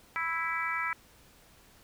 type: harmonic tone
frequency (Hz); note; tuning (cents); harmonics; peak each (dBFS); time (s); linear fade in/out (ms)
329.6; E4; 0; 3 / 4 / 5 / 6 / 7; -38 / -34 / -38 / -35 / -36; 0.16-0.93; 0
effects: pink hiss -59 dBFS RMS until 1.83 s